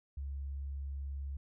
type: tone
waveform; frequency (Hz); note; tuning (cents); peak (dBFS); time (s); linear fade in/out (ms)
sine; 69.3; C#2; 0; -37; 0.17-1.37; 5
effects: none